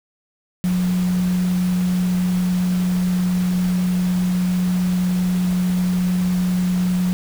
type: tone in noise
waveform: sine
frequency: 181 Hz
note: F#3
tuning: 38 cents flat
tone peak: -16 dBFS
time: 0.64-7.13 s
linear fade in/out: 0 ms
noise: pink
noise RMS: -34 dBFS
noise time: 0.64-7.13 s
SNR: +15 dB
effects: none